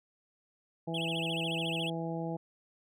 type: harmonic tone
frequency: 165.3 Hz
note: E3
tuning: 5 cents sharp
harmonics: 1 / 2 / 3 / 4 / 5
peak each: -36 / -39 / -41 / -42 / -43 dBFS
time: 0.87-2.37 s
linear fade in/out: 10 ms
type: tone with vibrato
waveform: triangle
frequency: 2960 Hz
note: F#7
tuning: in tune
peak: -33 dBFS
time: 0.94-1.9 s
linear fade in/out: 5 ms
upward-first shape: sine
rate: 14 Hz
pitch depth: 240 cents each way
effects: none

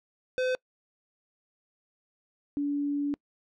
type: tone pair in turn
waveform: square / sine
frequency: 510 / 287.1 Hz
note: C5 / D4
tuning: -44 / -39 cents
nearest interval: minor seventh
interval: 995 cents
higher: first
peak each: -26 dBFS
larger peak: neither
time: 0.38-0.55 / 2.57-3.14 s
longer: second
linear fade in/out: 0 ms
effects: noise-tail reverb RT60 0.1 s tail -26 dB re dry + low-pass 4000 Hz 12 dB/octave

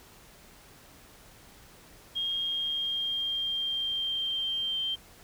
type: tone with pitch glide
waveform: sine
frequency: 3238 to 3151 Hz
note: G#7 to G7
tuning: -45 to +8 cents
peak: -28 dBFS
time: 2.15-4.96 s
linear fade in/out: 20 ms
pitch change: -47 cents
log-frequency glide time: 2.39-4.54 s
effects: pink hiss -54 dBFS RMS until 5.23 s

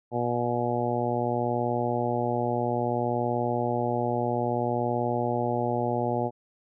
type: harmonic tone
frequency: 120.6 Hz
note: B2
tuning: 41 cents flat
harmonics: 1 / 2 / 3 / 4 / 5 / 6 / 7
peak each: -32 / -32 / -32 / -32 / -32 / -32 / -32 dBFS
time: 0.11-6.31 s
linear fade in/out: 50 ms
effects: none

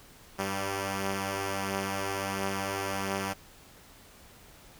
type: tone pair together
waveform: 5% pulse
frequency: 97.9 / 194.34 Hz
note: G2 / G3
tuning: -2 / -15 cents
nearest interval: octave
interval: 1187 cents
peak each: -22 dBFS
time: 0.38-3.34 s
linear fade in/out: 20 ms
effects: pink hiss -54 dBFS RMS until 4.79 s

